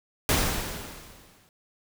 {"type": "noise with exponential decay", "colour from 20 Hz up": "pink", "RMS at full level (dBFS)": -21, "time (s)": [0.29, 1.49], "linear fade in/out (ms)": 1, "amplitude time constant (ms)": 260, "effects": []}